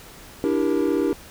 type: chord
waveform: triangle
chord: E half-diminished seventh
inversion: third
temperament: equal with one note detuned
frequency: 293.7 / 329.6 / 392 / 471.3 Hz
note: D4 / E4 / G4 / Bb4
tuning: 0 / 0 / 0 / +19 cents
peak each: -21 / -22 / -22 / -24 dBFS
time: 0.44-1.13 s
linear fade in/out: 0 ms
effects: tanh soft clip ceiling -7 dBFS + pink hiss -44 dBFS RMS until 1.3 s